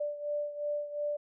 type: beating tone pair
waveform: sine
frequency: 587.3 / 590.1 Hz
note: D5 / D5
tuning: 0 / +8 cents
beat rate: 2.8 Hz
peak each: -33 / -38 dBFS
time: 0-1.17 s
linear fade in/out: 10 ms
effects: none